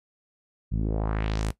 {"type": "tone with low-pass filter sweep", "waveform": "sawtooth", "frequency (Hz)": 53.5, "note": "A1", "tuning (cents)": -48, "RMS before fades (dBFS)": -27, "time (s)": [0.71, 1.52], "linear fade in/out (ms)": 20, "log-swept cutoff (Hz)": [150, 12000], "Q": 1.8, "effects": ["noise-tail reverb RT60 0.1 s tail -17 dB re dry"]}